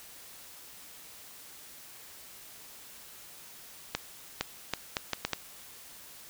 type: accelerating click train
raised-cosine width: 0.2 ms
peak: -11 dBFS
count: 7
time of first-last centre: 3.95-5.333 s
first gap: 460 ms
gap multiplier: 0.71
effects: white hiss -50 dBFS RMS until 6.29 s

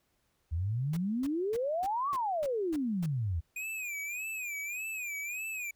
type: exponential two-way sweep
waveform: sine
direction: up then down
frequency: 76.4 to 1181 to 76.4 Hz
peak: -29 dBFS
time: 0.51-3.41 s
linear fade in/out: 20 ms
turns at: 2.1 s
type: noise bursts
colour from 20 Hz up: pink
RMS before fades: -46 dBFS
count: 8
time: 0.93-3.062 s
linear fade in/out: 5 ms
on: 39 ms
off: 260 ms
type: tone with vibrato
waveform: square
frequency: 2450 Hz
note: D#7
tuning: 27 cents flat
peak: -36 dBFS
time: 3.56-5.71 s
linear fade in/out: 5 ms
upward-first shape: sine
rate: 1.7 Hz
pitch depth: 130 cents each way
effects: pink hiss -75 dBFS RMS until 5.75 s

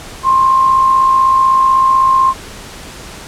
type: tone with amplitude modulation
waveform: sine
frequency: 1058 Hz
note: C6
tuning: 19 cents sharp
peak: -5 dBFS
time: 0.23-2.34 s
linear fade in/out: 50 ms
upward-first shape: sine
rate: 56 Hz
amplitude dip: 40%
effects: pink hiss -31 dBFS RMS until 3.27 s + low-pass 10000 Hz 12 dB/octave

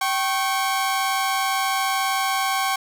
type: tone pair together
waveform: sawtooth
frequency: 775 / 1096 Hz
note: G5 / C#6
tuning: -20 / -20 cents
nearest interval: tritone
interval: 600 cents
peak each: -19 / -20 dBFS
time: 0.01-2.76 s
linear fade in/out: 5 ms
effects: none

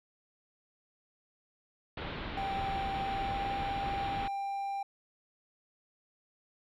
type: low-pass noise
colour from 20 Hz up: pink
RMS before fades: -39 dBFS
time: 1.97-4.28 s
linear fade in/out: 5 ms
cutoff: 3900 Hz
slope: 48 dB/octave
type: tone with pitch glide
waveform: triangle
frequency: 784 to 792.7 Hz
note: G5 to G5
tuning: 0 to +19 cents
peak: -31 dBFS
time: 2.37-4.83 s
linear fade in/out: 5 ms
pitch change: +19 cents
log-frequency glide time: 3.1-3.4 s
effects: none

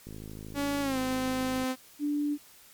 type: click train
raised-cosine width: 3 ms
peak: -30 dBFS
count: 84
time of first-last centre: 0.07-1.636 s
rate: 53 Hz
type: tone with pitch glide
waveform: sawtooth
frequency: 283.2 to 258.2 Hz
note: C#4 to C4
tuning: +37 to -23 cents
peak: -24 dBFS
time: 0.54-1.76 s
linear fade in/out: 50 ms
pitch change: -160 cents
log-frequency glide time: 0.81-0.98 s
type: tone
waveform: sine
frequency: 292.7 Hz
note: D4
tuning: 6 cents flat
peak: -26 dBFS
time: 1.99-2.38 s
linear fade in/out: 50 ms
effects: white hiss -55 dBFS RMS until 2.73 s + MP3 96 kbps

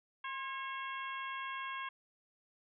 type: harmonic tone with a mistuned harmonic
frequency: 545 Hz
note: C#5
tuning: 29 cents flat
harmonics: 2 / 3 / 4 / 5 / 6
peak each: -41 / -45 / -47 / -49 / -51 dBFS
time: 0.24-1.89 s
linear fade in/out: 5 ms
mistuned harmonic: 2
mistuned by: -43 cents
effects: none

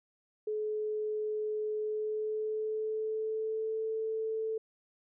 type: tone with pitch glide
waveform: sine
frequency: 427.4 to 441.5 Hz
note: G#4 to A4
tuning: +50 to +6 cents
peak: -31 dBFS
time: 0.47-4.58 s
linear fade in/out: 5 ms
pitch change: +56 cents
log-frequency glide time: 1.79-3.85 s
effects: none

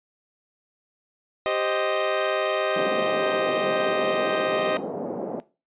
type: chord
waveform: sawtooth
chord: C minor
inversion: second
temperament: equal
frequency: 392 / 523.3 / 622.3 Hz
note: G4 / C5 / Eb5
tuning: 0 / 0 / 0 cents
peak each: -25 / -25 / -20 dBFS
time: 1.46-4.77 s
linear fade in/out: 0 ms
type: band-pass noise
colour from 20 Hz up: white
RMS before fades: -31 dBFS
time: 2.76-5.4 s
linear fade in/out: 0 ms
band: 180 to 630 Hz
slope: 24 dB/octave
effects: noise-tail reverb RT60 0.3 s tail -18 dB re dry + resampled to 8000 Hz

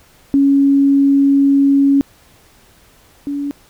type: tone pair in turn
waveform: sine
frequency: 277.8 / 284.5 Hz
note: C#4 / C#4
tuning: +4 / +45 cents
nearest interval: unison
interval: 41 cents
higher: second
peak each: -8 / -18 dBFS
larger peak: first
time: 0.34-2.01 / 3.27-3.51 s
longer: first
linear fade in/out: 0 ms
effects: pink hiss -49 dBFS RMS until 3.69 s

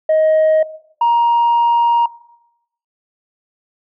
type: tone pair in turn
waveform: sine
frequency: 628 / 940.9 Hz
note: D#5 / A#5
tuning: +16 / +16 cents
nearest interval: perfect fifth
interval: 700 cents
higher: second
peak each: -8 dBFS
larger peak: neither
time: 0.09-0.63 / 1.01-2.06 s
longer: second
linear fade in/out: 5 ms
effects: noise-tail reverb RT60 0.8 s tail -19 dB re dry + tanh soft clip ceiling -8 dBFS

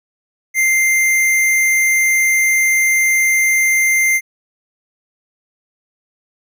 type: tone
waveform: square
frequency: 2093 Hz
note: C7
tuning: in tune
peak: -12 dBFS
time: 0.54-4.21 s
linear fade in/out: 50 ms
effects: none

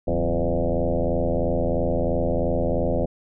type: tone with frequency modulation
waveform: sine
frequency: 261.6 Hz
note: C4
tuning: in tune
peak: -19 dBFS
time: 0.07-3.06 s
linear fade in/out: 10 ms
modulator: 83 Hz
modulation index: 4.6
effects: none

